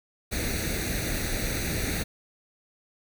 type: noise with comb filter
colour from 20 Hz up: pink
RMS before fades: -29 dBFS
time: 0.31-2.04 s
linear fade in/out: 20 ms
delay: 0.48 ms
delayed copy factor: +0.75
effects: none